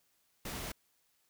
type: noise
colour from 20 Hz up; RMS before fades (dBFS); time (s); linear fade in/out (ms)
pink; -41; 0.45-0.72; 5
effects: white hiss -74 dBFS RMS until 1.29 s